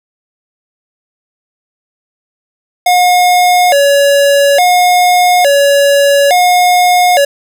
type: tone with vibrato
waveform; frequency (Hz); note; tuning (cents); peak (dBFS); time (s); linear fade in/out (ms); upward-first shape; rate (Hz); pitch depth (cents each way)
square; 637; D#5; +41; -6; 2.86-7.25; 5; square; 0.58; 210
effects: none